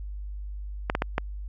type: clicks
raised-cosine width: 0.5 ms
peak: -9 dBFS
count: 4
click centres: 0.899 / 0.951 / 1.021 / 1.181 s
effects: added 50 Hz sine -33 dBFS peak until 1.48 s